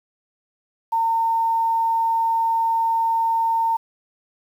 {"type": "tone", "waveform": "sine", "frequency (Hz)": 910, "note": "A#5", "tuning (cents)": -42, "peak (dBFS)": -17, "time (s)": [0.92, 3.77], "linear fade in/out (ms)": 10, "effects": ["8-bit"]}